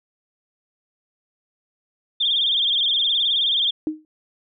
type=tone with vibrato; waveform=sine; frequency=3401 Hz; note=G#7; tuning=40 cents sharp; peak=-17 dBFS; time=2.2-3.71 s; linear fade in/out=10 ms; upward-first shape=sine; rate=19 Hz; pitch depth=120 cents each way
type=tone with exponential decay; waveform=sine; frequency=310 Hz; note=D#4; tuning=6 cents flat; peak=-17 dBFS; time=3.87-4.05 s; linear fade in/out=1 ms; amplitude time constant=37 ms
effects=none